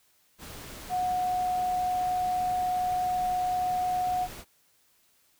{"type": "tone in noise", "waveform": "sine", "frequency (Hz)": 730, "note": "F#5", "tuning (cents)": -24, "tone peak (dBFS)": -25, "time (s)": [0.89, 4.28], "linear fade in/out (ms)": 50, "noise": "pink", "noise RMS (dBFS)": -43, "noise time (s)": [0.38, 4.45], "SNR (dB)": 15, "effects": ["white hiss -66 dBFS RMS until 5.39 s"]}